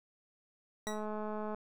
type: click train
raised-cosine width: 1 ms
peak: -27 dBFS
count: 145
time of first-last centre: 0.87-1.546 s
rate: 213 Hz
type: tone with exponential decay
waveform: 15% pulse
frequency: 1935 Hz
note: B6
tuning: 36 cents flat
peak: -31 dBFS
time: 0.87-1.06 s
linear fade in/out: 1 ms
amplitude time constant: 40 ms
effects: none